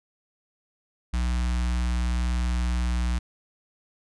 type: tone with notch filter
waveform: square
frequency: 60.5 Hz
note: B1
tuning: 35 cents flat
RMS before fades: -25 dBFS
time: 1.13-3.19 s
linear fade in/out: 10 ms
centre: 460 Hz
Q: 0.64
effects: resampled to 22050 Hz